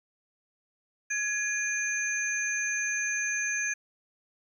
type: tone cluster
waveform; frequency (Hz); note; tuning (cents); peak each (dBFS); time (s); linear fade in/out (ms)
sine; 1677 / 2426 / 6290; G#6 / D#7 / G8; +16 / -44 / +5; -30 / -33 / -33; 1.1-3.74; 10
effects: 10-bit